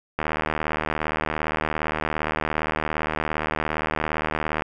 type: click train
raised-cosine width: 0.5 ms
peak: -9 dBFS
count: 344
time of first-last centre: 0.19-4.622 s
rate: 77.4 Hz
effects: none

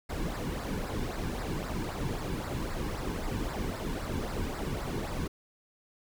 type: noise with flanger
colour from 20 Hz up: brown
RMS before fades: -34 dBFS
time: 0.09-5.28 s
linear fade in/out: 10 ms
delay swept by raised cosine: 0.31 to 1.61 ms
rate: 3.8 Hz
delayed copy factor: -0.65
effects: none

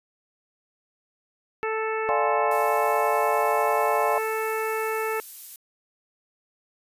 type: harmonic tone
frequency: 440 Hz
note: A4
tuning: in tune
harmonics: 1 / 2 / 3 / 4 / 5 / 6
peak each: -27 / -32 / -32 / -35 / -36 / -38 dBFS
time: 1.63-5.2 s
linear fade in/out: 0 ms
type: chord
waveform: sine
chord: D half-diminished seventh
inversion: none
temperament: equal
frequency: 587.3 / 698.5 / 830.6 / 1046.5 Hz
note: D5 / F5 / Ab5 / C6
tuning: 0 / 0 / 0 / 0 cents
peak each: -27 dBFS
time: 2.09-4.18 s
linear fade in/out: 0 ms
type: noise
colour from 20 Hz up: violet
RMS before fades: -38 dBFS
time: 2.51-5.56 s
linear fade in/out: 2 ms
effects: resampled to 32000 Hz

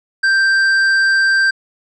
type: tone with hard clipping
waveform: triangle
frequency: 1571 Hz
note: G6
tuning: 3 cents sharp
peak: -12 dBFS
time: 0.23-1.51 s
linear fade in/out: 10 ms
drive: 10 dB
effects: resampled to 24000 Hz

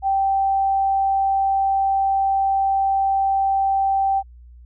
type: tone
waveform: sine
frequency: 780 Hz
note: G5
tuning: 9 cents flat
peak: -16 dBFS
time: 0.02-4.23 s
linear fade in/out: 50 ms
effects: added 60 Hz sine -41 dBFS peak until 4.65 s

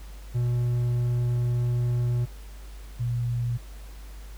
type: tone pair in turn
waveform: triangle / sine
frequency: 121.2 / 120.02 Hz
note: B2 / B2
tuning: -32 / -49 cents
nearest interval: unison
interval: 17 cents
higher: first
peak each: -20 / -24 dBFS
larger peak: first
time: 0.34-2.26 / 2.99-3.58 s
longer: first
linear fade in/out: 20 ms
effects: added 50 Hz sine -39 dBFS peak until 4.37 s + pink hiss -52 dBFS RMS until 4.37 s

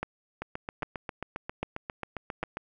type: two click trains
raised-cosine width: 0.5 ms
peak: -16 / -19 dBFS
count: 4 / 17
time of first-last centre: 0.03-2.43 / 0.42-2.571 s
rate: 1.25 / 7.44 Hz
effects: none

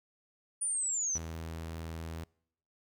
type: linear sweep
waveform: sine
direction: down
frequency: 9500 to 5820 Hz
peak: -30 dBFS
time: 0.61-1.18 s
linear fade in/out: 10 ms
type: tone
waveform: sawtooth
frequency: 81.6 Hz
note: E2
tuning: 17 cents flat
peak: -35 dBFS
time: 1.15-2.24 s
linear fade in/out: 5 ms
effects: noise-tail reverb RT60 0.7 s tail -26 dB re dry

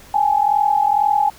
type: tone pair together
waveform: sine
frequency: 810 / 852.1 Hz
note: G#5 / G#5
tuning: -43 / +44 cents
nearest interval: minor second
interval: 87 cents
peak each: -16 dBFS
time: 0.14-1.3 s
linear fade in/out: 5 ms
effects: pink hiss -44 dBFS RMS until 1.38 s

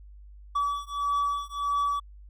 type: beating tone pair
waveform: triangle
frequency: 1145 / 1146.6 Hz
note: D6 / D6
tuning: -44 / -42 cents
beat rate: 1.6 Hz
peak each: -27 dBFS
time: 0.55-2 s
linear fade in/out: 10 ms
effects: added 50 Hz sine -45 dBFS peak until 2.29 s

